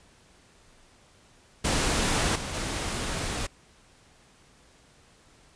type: noise with level steps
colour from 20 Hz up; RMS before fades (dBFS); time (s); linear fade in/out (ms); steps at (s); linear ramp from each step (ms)
pink; -25 / -34 / -31; 1.64-3.47; 10; 2.35 / 2.54; 10
effects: pink hiss -58 dBFS RMS until 5.55 s + resampled to 22050 Hz